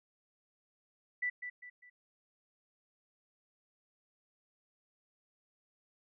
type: tone with echo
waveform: sine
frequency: 1975.5 Hz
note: B6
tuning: in tune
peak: -31 dBFS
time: 1.22-1.3 s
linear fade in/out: 10 ms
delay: 200 ms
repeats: 3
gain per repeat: -8 dB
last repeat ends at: 1.9 s
effects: none